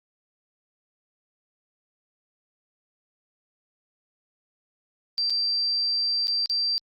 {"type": "tone with dropouts", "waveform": "sine", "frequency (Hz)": 4699, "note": "D8", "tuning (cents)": 0, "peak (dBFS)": -22, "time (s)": [5.18, 6.78], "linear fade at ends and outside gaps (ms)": 0, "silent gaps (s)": [[5.298, 5.304], [6.271, 6.281], [6.459, 6.498]], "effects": ["Opus 48 kbps"]}